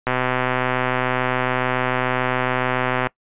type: click train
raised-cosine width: 0.5 ms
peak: -5 dBFS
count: 382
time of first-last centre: 0.07-3.07 s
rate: 127 Hz
effects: noise-tail reverb RT60 0.1 s tail -22 dB re dry + resampled to 8000 Hz